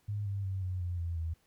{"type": "tone with pitch steps", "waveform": "sine", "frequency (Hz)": [103.3, 99.32, 95.5, 91.82, 88.28, 84.88, 81.61], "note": ["G#2", "G2", "G2", "F#2", "F2", "F2", "E2"], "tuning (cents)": [-9, 23, -45, -13, 19, -49, -17], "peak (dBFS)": -32, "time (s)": [0.08, 1.34], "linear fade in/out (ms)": 10, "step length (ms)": 180, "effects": ["pink hiss -71 dBFS RMS until 1.46 s"]}